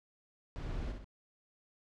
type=noise with echo; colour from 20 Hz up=brown; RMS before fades=-40 dBFS; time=0.56-0.92 s; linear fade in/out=0 ms; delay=62 ms; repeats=2; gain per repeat=-5 dB; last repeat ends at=1.044 s; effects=low-pass 5000 Hz 12 dB/octave